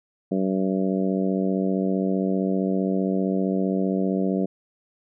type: harmonic tone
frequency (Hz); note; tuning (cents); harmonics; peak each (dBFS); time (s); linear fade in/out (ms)
95.3; G2; -48; 2 / 3 / 4 / 5 / 6 / 7; -23 / -27 / -29 / -31 / -33 / -34; 0.31-4.46; 10
effects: none